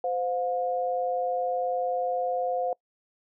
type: tone pair together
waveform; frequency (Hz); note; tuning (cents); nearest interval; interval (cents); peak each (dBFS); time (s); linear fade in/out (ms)
sine; 515.3 / 714; C5 / F5; -27 / +38; tritone; 565; -28; 0.04-2.73; 2
effects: noise-tail reverb RT60 0.1 s tail -25 dB re dry

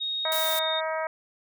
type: tone with pitch glide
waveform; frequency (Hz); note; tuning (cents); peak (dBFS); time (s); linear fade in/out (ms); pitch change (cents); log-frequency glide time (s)
sine; 3737 to 3690; A#7 to A#7; +4 to -18; -27; 0-0.81; 20; -22; 0.4-0.46
type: harmonic tone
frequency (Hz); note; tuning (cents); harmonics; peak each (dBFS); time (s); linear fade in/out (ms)
317.7; D#4; +36; 2 / 3 / 4 / 5 / 6 / 7; -29 / -33 / -35 / -37 / -39 / -40; 0.25-1.07; 2
type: noise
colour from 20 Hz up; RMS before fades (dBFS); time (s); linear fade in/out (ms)
blue; -31; 0.32-0.59; 0
effects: none

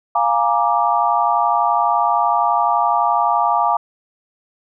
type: chord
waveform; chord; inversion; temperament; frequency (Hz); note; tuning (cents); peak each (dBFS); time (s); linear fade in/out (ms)
sine; Bb dominant seventh; second; equal with one note detuned; 698.5 / 830.6 / 942.1 / 1174.7; F5 / Ab5 / Bb5 / D6; 0 / 0 / +18 / 0; -19; 0.15-3.77; 5
effects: none

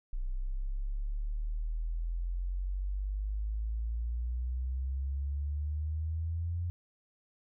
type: exponential sweep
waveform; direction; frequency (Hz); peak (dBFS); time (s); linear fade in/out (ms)
sine; up; 30.87 to 87.9; -31; 0.13-6.7; 0
effects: none

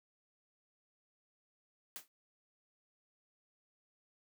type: noise with exponential decay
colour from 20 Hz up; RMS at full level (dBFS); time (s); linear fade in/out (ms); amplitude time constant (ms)
white; -41; 1.96-2.08; 0; 25
effects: noise-tail reverb RT60 0.1 s tail -25 dB re dry + high-pass 200 Hz 12 dB/octave

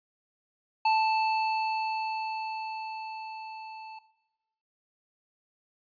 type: tone with level ramp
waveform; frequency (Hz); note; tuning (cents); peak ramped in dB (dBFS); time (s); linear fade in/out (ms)
square; 880; A5; 0; -22 to -42; 0.85-3.99; 5
effects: noise-tail reverb RT60 1.0 s tail -18 dB re dry + resampled to 11025 Hz

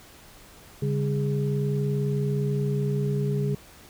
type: tone cluster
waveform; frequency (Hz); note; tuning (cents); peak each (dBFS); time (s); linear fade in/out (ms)
sine; 141.7 / 201.9 / 413.2; C#3 / G#3 / G#4; +38 / -49 / -9; -24 / -31 / -30; 0.82-3.55; 5
effects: pink hiss -50 dBFS RMS until 3.89 s

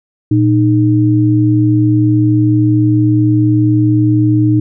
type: tone pair together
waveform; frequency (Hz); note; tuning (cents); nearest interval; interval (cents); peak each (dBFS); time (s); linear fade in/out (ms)
sine; 116.54 / 307.7; A#2 / D#4; 0 / -19; octave + perfect fourth; 1681; -10; 0.31-4.6; 5
effects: none

